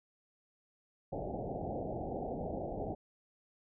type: low-pass noise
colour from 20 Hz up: white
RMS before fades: -39 dBFS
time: 1.12-2.95 s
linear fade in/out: 10 ms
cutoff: 790 Hz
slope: 96 dB/octave
effects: none